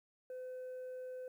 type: tone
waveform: sine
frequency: 509 Hz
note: C5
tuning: 48 cents flat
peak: -40 dBFS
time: 0.3-1.28 s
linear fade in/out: 2 ms
effects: tanh soft clip ceiling -42 dBFS + 12-bit